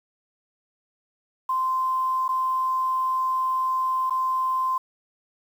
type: tone with dropouts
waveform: sine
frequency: 1039 Hz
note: C6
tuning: 12 cents flat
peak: -21 dBFS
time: 1.49-4.78 s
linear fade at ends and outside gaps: 5 ms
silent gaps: 2.281-2.289 / 4.098-4.106 s
effects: 8-bit